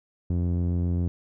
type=tone with low-pass filter; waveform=sawtooth; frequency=87.31 Hz; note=F2; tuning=in tune; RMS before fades=-25 dBFS; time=0.3-1.08 s; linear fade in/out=0 ms; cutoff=270 Hz; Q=0.84; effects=none